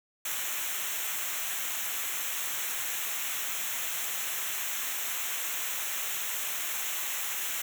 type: noise with comb filter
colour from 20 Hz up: white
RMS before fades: -33 dBFS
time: 0.25-7.62 s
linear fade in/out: 5 ms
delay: 0.21 ms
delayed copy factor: -0.8
effects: none